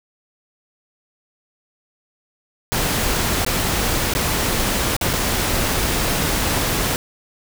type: noise with dropouts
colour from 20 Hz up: pink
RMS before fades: -20 dBFS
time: 2.72-6.96 s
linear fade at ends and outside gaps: 0 ms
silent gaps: 3.448-3.464 / 4.137-4.15 / 4.966-5.012 / 5.131-5.135 s
effects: none